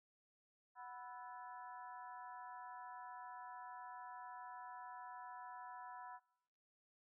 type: harmonic tone with a mistuned harmonic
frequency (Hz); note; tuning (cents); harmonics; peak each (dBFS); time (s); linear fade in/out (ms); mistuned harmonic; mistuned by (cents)
246.9; B3; 0; 3 / 4 / 5 / 6 / 7; -55 / -52 / -60 / -63 / -62; 0.75-6.2; 50; 5; +120
effects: noise-tail reverb RT60 0.9 s tail -24 dB re dry

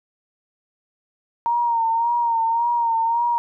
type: tone with vibrato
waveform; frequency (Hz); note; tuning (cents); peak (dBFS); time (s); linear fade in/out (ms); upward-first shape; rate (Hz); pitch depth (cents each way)
sine; 929; A#5; -6; -17; 1.46-3.38; 0; sine; 1.8; 46
effects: none

